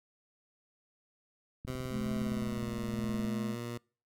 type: click train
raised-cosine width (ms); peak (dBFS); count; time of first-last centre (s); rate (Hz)
5; -30; 32; 1.65-3.248; 19.4
type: tone with pitch glide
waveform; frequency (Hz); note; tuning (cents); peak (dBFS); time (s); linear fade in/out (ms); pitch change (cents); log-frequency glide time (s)
15% pulse; 128.2 to 118.93; C3 to A#2; -35 to +35; -31; 1.67-3.78; 10; -130; 2.15-2.72
type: tone with tremolo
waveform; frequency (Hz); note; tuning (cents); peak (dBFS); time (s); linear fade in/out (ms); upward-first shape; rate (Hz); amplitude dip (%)
triangle; 214.7; A3; -42; -30; 1.9-3.57; 50; sine; 0.91; 45
effects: noise-tail reverb RT60 0.4 s tail -26 dB re dry